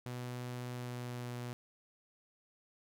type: tone with pitch glide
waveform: sawtooth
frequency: 123.47 to 121.98 Hz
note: B2 to B2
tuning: 0 to -21 cents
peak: -36 dBFS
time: 0.06-1.53 s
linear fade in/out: 0 ms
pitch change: -21 cents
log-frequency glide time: 0.67-1.38 s
effects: none